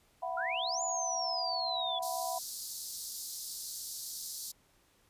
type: chord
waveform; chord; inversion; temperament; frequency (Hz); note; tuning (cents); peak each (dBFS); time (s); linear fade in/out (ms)
sine; E suspended second; none; equal with one note detuned; 672.3 / 740 / 987.8; E5 / F#5 / B5; +34 / 0 / 0; -38 / -37 / -40; 0.22-2.39; 10
type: exponential two-way sweep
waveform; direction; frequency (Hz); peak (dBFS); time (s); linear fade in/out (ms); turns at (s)
sine; up then down; 1340 to 7100 to 3386; -34; 0.37-1.99; 5; 0.82
type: high-pass noise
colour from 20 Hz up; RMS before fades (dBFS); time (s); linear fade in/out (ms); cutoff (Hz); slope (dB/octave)
pink; -41; 2.02-4.52; 10; 4200; 48
effects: pink hiss -68 dBFS RMS until 5.09 s + resampled to 32000 Hz